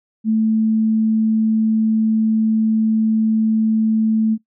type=tone; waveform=sine; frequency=220 Hz; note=A3; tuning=in tune; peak=-13 dBFS; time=0.24-4.38 s; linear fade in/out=50 ms; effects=noise-tail reverb RT60 0.1 s tail -18 dB re dry